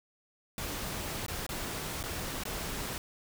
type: noise with dropouts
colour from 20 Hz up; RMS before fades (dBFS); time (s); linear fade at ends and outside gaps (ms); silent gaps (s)
pink; -37; 0.58-2.98; 1; 1.264-1.282 / 1.465-1.491 / 2.029-2.038 / 2.436-2.453
effects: none